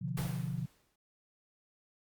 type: chord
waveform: sine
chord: B diminished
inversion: none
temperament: equal with one note detuned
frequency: 126.14 / 146.83 / 174.61 Hz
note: B2 / D3 / F3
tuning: +37 / 0 / 0 cents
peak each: -38 dBFS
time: 0.01-0.66 s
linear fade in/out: 10 ms
type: noise with exponential decay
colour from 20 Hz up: pink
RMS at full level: -39 dBFS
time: 0.17-0.96 s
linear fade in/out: 5 ms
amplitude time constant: 170 ms
effects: Opus 48 kbps